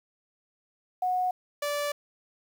sine / sawtooth tone pair in turn, 733 / 581.8 Hz, F#5 / D5, -16 / -16 cents, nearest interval major third, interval 400 cents, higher first, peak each -24 dBFS, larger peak neither, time 1.02-1.31 / 1.62-1.92 s, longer second, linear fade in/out 5 ms, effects 9-bit

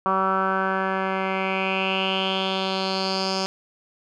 10% pulse tone with low-pass filter sweep, 190.6 Hz, G3, 48 cents flat, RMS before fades -24 dBFS, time 0.06-3.46 s, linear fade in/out 0 ms, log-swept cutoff 1200 to 5400 Hz, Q 5.5, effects none

